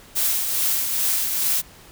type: noise with tremolo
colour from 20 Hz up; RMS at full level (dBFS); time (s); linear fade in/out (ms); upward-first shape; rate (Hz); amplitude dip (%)
blue; -20; 0.15-1.62; 20; triangle; 2.4; 45
effects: pink hiss -47 dBFS RMS until 1.91 s